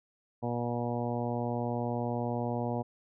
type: harmonic tone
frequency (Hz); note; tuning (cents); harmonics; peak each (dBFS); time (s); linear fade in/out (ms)
120; B2; -49; 1 / 2 / 3 / 4 / 5 / 6 / 7 / 8; -35 / -35 / -41 / -38 / -39 / -39 / -41 / -44; 0.42-2.83; 20
effects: none